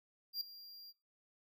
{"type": "tone with ADSR envelope", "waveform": "square", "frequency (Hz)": 4768, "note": "D8", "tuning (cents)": 25, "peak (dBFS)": -35, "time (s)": [0.33, 0.93], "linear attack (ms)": 80, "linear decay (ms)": 3, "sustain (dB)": -17, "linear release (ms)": 35, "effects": ["noise-tail reverb RT60 0.4 s tail -25 dB re dry"]}